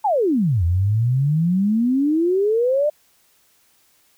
sine exponential two-way sweep, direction down then up, 908 to 82.41 to 613 Hz, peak -15 dBFS, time 0.04-2.9 s, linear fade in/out 10 ms, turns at 0.64 s, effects white hiss -59 dBFS RMS until 4.17 s

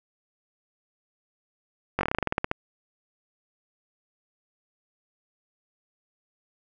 slowing click train, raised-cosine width 0.5 ms, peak -9 dBFS, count 14, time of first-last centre 1.99-2.514 s, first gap 20 ms, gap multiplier 1.11, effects none

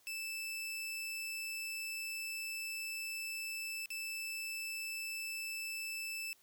sawtooth tone with dropouts, 2637 Hz, E7, in tune, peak -36 dBFS, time 0.07-6.33 s, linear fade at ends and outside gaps 0 ms, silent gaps 3.858-3.904 s, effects white hiss -68 dBFS RMS until 6.42 s

